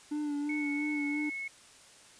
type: tone with vibrato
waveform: triangle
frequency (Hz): 293.7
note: D4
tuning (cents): 0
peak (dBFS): -29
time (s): 0.11-1.3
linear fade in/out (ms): 10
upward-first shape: sine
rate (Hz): 2.9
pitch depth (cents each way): 34
type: tone with pitch glide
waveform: sine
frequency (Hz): 2209 to 2192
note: C#7 to C#7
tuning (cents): -7 to -20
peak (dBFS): -35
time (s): 0.49-1.48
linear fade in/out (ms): 5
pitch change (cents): -13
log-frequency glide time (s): 0.72-1.23
effects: white hiss -56 dBFS RMS until 2.19 s + resampled to 22050 Hz